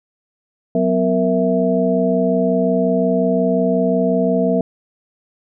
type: tone cluster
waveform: sine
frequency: 185.4 / 251 / 465.7 / 657 Hz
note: F#3 / B3 / A#4 / E5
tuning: +4 / +28 / -2 / -6 cents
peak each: -19 dBFS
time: 0.75-4.61 s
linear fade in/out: 2 ms
effects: none